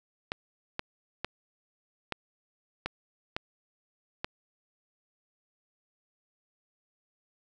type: clicks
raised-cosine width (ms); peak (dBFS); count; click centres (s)
0.3; -15; 7; 0.319 / 0.794 / 1.246 / 2.123 / 2.86 / 3.365 / 4.245
effects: none